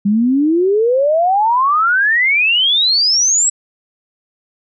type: exponential sweep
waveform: sine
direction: up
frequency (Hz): 196.5 to 7900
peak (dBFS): -10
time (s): 0.05-3.5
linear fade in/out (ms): 10
effects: none